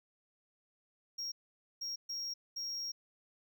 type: tone bursts at uneven times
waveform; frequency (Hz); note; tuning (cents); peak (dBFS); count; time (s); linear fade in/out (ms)
triangle; 5588; F8; 0; -36; 4; 1.18-1.32 / 1.81-1.96 / 2.09-2.34 / 2.56-2.92; 10
effects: none